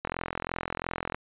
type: click train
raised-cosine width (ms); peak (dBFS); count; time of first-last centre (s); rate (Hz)
0.5; -15; 48; 0.05-1.146; 42.9
effects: resampled to 8000 Hz